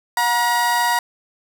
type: tone pair together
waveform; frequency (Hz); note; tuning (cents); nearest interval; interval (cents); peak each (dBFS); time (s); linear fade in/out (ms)
30% pulse; 722 / 954.5; F#5 / A#5; -43 / +41; perfect fourth; 484; -21 / -14; 0.17-0.99; 2
effects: none